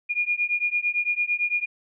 sine beating tone pair, 2426 / 2434.9 Hz, D#7 / D#7, -44 / -38 cents, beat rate 8.9 Hz, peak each -25 dBFS, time 0.09-1.66 s, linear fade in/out 20 ms, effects none

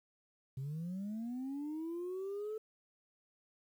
sine linear sweep, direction up, 128.3 to 439.2 Hz, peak -36 dBFS, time 0.57-2.58 s, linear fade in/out 5 ms, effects tanh soft clip ceiling -36 dBFS + 11-bit

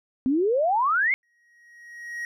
sine exponential sweep, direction up, 248.9 to 2217 Hz, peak -19 dBFS, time 0.26-1.14 s, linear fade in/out 0 ms
triangle tone with exponential growth, 1892 Hz, A#6, 25 cents sharp, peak -26 dBFS, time 1.23-2.25 s, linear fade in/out 1 ms, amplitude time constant 220 ms
effects none

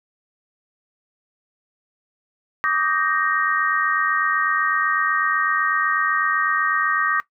sine chord, Eb major seventh, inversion third, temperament equal with one note detuned, 1156.5 / 1244.5 / 1568 / 1864.7 Hz, D6 / Eb6 / G6 / Bb6, -27 / 0 / 0 / 0 cents, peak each -23 / -24 / -25 / -23 dBFS, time 2.64-7.2 s, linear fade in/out 0 ms, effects noise-tail reverb RT60 0.1 s tail -17 dB re dry

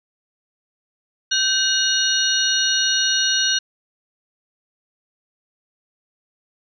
sine tone cluster, 1543 / 2891 / 3723 / 4288 / 5770 Hz, G6 / F#7 / A#7 / C8 / F#8, -28 / -41 / -3 / +42 / -44 cents, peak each -23 dBFS, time 1.31-3.59 s, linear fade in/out 10 ms, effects none

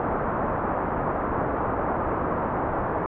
white low-pass noise, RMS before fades -26 dBFS, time 0-3.06 s, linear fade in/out 0 ms, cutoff 1200 Hz, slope 24 dB/octave, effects low-pass 2000 Hz 12 dB/octave

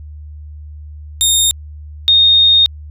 20% pulse / sine tone pair in turn, 3680 / 3695 Hz, A#7 / A#7, -23 / -16 cents, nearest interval unison, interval 7 cents, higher second, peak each -4 / -6 dBFS, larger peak first, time 1.21-1.51 / 2.08-2.66 s, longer second, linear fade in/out 0 ms, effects added 75 Hz sine -29 dBFS peak until 2.9 s

